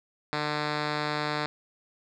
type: tone with low-pass filter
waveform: 5% pulse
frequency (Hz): 150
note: D3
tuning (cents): +37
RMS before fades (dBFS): -30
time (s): 0.33-1.46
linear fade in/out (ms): 0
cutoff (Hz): 3900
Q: 1.7
effects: none